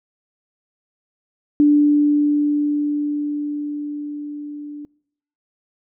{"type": "tone with level ramp", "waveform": "sine", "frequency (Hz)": 293.7, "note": "D4", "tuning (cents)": 0, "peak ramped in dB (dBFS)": [-9, -30], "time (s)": [1.6, 4.85], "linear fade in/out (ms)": 0, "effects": ["noise-tail reverb RT60 0.7 s tail -26 dB re dry"]}